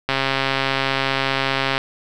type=click train; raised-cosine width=0.3 ms; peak=-3 dBFS; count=229; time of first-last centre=0.09-1.779 s; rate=135 Hz; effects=none